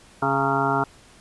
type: harmonic tone with a mistuned harmonic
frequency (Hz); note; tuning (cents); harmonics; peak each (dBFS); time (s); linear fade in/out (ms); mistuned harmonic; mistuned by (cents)
137.8; C#3; -10; 1 / 2 / 3 / 5 / 6 / 7 / 8 / 9 / 10; -29 / -28 / -28 / -27 / -29 / -26 / -31 / -30 / -26; 0.22-0.84; 5; 7; -69
effects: pink hiss -51 dBFS RMS until 1.2 s + resampled to 24000 Hz